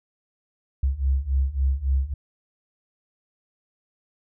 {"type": "beating tone pair", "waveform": "sine", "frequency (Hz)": [65.41, 69.01], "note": ["C2", "C#2"], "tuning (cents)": [0, -7], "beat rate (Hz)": 3.6, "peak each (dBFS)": [-24, -22], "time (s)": [0.83, 2.14], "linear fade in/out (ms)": 5, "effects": []}